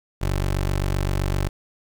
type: tone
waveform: 20% pulse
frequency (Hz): 47.71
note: G1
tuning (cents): -46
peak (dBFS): -16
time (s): 0.21-1.49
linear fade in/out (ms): 10
effects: 9-bit